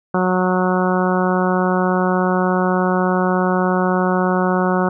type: harmonic tone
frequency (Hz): 183.4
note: F#3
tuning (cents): -15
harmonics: 1 / 2 / 3 / 4 / 5 / 6 / 7 / 8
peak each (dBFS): -18 / -21 / -23 / -24 / -25 / -26 / -26 / -27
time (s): 0.14-4.89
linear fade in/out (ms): 5
effects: none